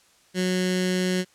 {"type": "tone with notch filter", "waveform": "15% pulse", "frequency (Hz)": 183.4, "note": "F#3", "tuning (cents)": -15, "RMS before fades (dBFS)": -24, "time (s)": [0.34, 1.25], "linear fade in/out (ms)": 50, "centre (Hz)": 800, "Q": 0.57, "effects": ["white hiss -59 dBFS RMS until 1.34 s", "low-pass 9000 Hz 12 dB/octave"]}